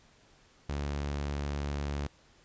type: tone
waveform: sawtooth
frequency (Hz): 71.7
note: D2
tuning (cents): -41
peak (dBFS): -28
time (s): 0.69-2.07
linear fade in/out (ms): 5
effects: pink hiss -62 dBFS RMS until 2.44 s + resampled to 16000 Hz